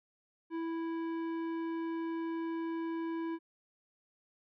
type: tone with tanh clipping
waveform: sine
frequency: 329.6 Hz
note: E4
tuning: in tune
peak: -36 dBFS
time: 0.5-3.39 s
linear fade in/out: 50 ms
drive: 13 dB
effects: none